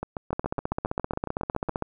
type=two click trains; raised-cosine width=1 ms; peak=-16 / -13 dBFS; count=13 / 24; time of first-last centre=0.03-1.687 / 0.33-1.824 s; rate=7.24 / 15.4 Hz; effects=none